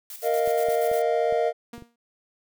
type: noise with tremolo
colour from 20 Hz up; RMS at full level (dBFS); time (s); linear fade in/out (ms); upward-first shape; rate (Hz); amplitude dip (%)
blue; -38; 0.1-1.02; 2; square; 8.4; 55
type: chord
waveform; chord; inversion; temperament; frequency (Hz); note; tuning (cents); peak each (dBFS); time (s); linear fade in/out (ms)
triangle; Bb suspended fourth; none; equal; 466.2 / 622.3 / 698.5; Bb4 / Eb5 / F5; 0 / 0 / 0; -22 / -23 / -24; 0.22-1.53; 50
type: clicks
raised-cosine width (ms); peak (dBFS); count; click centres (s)
3; -30; 6; 0.476 / 0.686 / 0.915 / 1.325 / 1.78 / 1.823
type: tone with exponential decay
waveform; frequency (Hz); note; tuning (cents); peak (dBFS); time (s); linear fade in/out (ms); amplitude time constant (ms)
sawtooth; 235.6; A#3; +19; -31; 1.73-1.96; 5; 50
effects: none